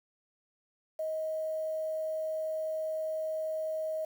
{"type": "tone with quantisation", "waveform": "sine", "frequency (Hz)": 631, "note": "D#5", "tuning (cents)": 24, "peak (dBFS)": -31, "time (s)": [0.99, 4.05], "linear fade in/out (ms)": 5, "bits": 9, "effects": []}